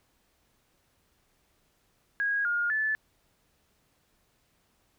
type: tone with pitch steps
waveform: sine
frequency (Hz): 1644 / 1421 / 1741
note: G#6 / F6 / A6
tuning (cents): -18 / +30 / -19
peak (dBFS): -25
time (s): 2.2-2.95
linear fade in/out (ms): 0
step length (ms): 250
effects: pink hiss -70 dBFS RMS until 4.98 s